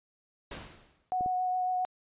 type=noise with exponential decay; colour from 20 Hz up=pink; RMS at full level=-38 dBFS; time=0.51-1.11 s; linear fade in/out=5 ms; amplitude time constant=130 ms
type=tone with vibrato; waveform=sine; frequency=735 Hz; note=F#5; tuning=12 cents flat; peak=-27 dBFS; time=1.12-1.85 s; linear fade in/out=0 ms; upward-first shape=triangle; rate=7.3 Hz; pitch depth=14 cents each way
type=clicks; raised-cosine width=2 ms; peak=-27 dBFS; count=2; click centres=1.209 / 1.261 s
effects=resampled to 8000 Hz